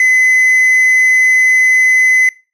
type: tone with quantisation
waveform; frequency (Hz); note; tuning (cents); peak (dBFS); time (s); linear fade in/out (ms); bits
triangle; 2028; B6; +45; -5; 0-2.29; 2; 5
effects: noise-tail reverb RT60 0.3 s tail -21 dB re dry + low-pass 10000 Hz 12 dB/octave